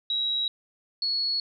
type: tone pair in turn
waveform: sine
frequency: 3859 / 4367 Hz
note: B7 / C#8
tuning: -41 / -27 cents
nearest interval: major second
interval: 214 cents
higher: second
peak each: -24 dBFS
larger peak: neither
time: 0.1-0.48 / 1.02-1.4 s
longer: neither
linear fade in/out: 2 ms
effects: none